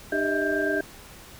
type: tone cluster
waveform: sine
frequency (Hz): 302.1 / 395.7 / 622 / 651 / 1584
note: D4 / G4 / D#5 / E5 / G6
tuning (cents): +49 / +16 / -1 / -22 / +18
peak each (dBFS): -29 / -28 / -31 / -31 / -27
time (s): 0.12-0.81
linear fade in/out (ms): 5
effects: pink hiss -46 dBFS RMS until 1.39 s